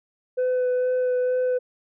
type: tone with vibrato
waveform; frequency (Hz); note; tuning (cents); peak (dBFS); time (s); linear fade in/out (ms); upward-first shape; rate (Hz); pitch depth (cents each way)
sine; 503; B4; +32; -17; 0.37-1.59; 20; sine; 2.2; 12
effects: tanh soft clip ceiling -19 dBFS